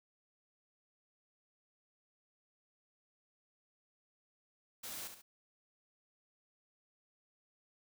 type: noise with echo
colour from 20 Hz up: white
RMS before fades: -45 dBFS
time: 4.83-5.08 s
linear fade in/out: 10 ms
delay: 70 ms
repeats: 2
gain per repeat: -7 dB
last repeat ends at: 5.22 s
effects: none